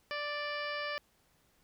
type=harmonic tone; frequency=587.3 Hz; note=D5; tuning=in tune; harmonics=1 / 2 / 3 / 4 / 5 / 6 / 7 / 8 / 9; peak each=-40 / -41 / -40 / -43 / -46 / -54 / -55 / -48 / -52 dBFS; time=0.11-0.98 s; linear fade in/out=0 ms; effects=pink hiss -70 dBFS RMS until 1.63 s